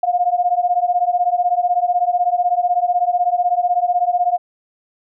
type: beating tone pair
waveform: sine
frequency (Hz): 704 / 720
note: F5 / F#5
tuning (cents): +14 / -47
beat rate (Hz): 16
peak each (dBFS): -17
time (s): 0.03-4.38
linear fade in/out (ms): 5
effects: none